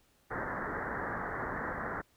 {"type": "low-pass noise", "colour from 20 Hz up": "white", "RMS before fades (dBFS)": -37, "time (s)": [0.3, 2.02], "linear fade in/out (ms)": 20, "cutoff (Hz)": 1900, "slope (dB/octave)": 96, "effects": ["pink hiss -69 dBFS RMS until 2.16 s"]}